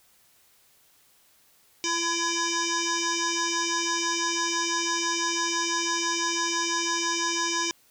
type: tone with frequency modulation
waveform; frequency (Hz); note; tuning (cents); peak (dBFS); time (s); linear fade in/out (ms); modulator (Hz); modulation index
sine; 2349; D7; 0; -24; 1.84-7.71; 0; 672; 6.2
effects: white hiss -61 dBFS RMS until 7.9 s